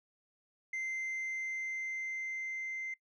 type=tone with level ramp; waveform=sine; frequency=2080 Hz; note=C7; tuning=11 cents flat; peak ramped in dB=-32 to -36 dBFS; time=0.73-2.94 s; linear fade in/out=5 ms; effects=noise-tail reverb RT60 0.1 s tail -22 dB re dry + tanh soft clip ceiling -34 dBFS